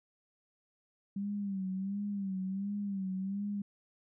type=tone with vibrato; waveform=sine; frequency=196 Hz; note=G3; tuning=in tune; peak=-33 dBFS; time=1.16-3.62 s; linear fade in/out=5 ms; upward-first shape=sine; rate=1.4 Hz; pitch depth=77 cents each way; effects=none